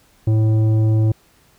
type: tone with tanh clipping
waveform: triangle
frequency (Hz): 109.5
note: A2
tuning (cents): -8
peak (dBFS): -14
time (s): 0.27-1.12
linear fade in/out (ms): 5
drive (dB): 14
effects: pink hiss -55 dBFS RMS until 1.58 s